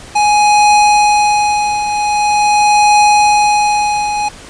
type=tone with tremolo; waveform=square; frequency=834 Hz; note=G#5; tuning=7 cents sharp; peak=-6 dBFS; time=0.15-4.29 s; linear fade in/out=10 ms; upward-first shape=triangle; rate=0.44 Hz; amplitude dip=65%; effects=pink hiss -34 dBFS RMS until 4.49 s + resampled to 22050 Hz